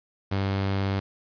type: tone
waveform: sawtooth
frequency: 97.7 Hz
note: G2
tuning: 5 cents flat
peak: -20 dBFS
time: 0.31-1 s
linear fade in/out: 10 ms
effects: resampled to 11025 Hz + 8-bit